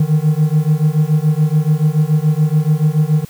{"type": "beating tone pair", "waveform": "triangle", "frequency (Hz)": [150, 157], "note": ["D3", "D#3"], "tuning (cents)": [37, 16], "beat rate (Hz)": 7, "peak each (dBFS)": -12, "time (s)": [0, 3.25], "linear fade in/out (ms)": 5, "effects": ["white hiss -43 dBFS RMS until 3.29 s"]}